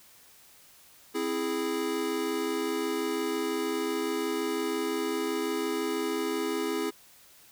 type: chord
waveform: square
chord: C augmented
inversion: none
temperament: equal with one note detuned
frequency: 263.1 / 329.6 / 415.3 Hz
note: C4 / E4 / G#4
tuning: +10 / 0 / 0 cents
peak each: -36 / -33 / -32 dBFS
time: 1.14-6.91 s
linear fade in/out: 20 ms
effects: white hiss -56 dBFS RMS until 7.51 s